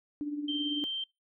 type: tone with tremolo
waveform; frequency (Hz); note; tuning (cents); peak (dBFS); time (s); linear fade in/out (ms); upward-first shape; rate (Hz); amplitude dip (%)
sine; 293.3; D4; -2; -29; 0.21-0.84; 0; triangle; 18; 60
type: tone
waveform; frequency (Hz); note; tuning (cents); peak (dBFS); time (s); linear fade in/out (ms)
sine; 3136; G7; 0; -32; 0.48-1.04; 5
effects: noise-tail reverb RT60 0.2 s tail -23 dB re dry